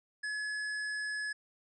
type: tone with hard clipping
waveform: sine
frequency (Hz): 1700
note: G#6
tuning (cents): +40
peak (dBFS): -36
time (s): 0.23-1.33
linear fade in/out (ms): 10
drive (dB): 12
effects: resampled to 22050 Hz